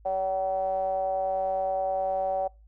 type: ring-modulated tone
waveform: triangle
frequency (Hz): 95.1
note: F#2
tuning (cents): +48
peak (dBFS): -20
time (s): 0.05-2.48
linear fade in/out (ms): 10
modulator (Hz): 665
effects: noise-tail reverb RT60 0.3 s tail -26 dB re dry + added 53 Hz sine -51 dBFS peak until 2.67 s